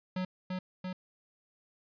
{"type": "tone with echo", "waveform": "square", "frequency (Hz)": 184.3, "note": "F#3", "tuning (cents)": -7, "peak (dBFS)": -32, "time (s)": [0.16, 0.25], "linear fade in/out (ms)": 5, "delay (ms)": 340, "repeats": 2, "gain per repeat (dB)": -2, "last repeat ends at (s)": 0.93, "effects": ["resampled to 11025 Hz"]}